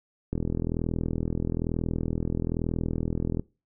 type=click train; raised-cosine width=3 ms; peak=-15 dBFS; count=127; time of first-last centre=0.33-3.396 s; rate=41.1 Hz; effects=noise-tail reverb RT60 0.3 s tail -22 dB re dry